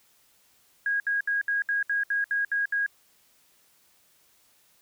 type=tone bursts; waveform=sine; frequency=1640 Hz; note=G#6; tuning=22 cents flat; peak=-23 dBFS; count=10; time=0.86-2.863 s; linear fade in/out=2 ms; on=140 ms; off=67 ms; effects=white hiss -63 dBFS RMS until 4.81 s